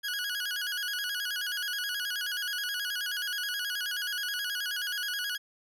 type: tone with vibrato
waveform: 20% pulse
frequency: 1556 Hz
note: G6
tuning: 13 cents flat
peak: -26 dBFS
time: 0.03-5.38 s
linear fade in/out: 20 ms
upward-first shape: square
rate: 9.4 Hz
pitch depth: 100 cents each way
effects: none